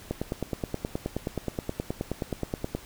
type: click train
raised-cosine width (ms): 2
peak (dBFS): -15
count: 26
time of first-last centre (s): 0.11-2.75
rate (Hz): 9.47
effects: pink hiss -48 dBFS RMS until 2.85 s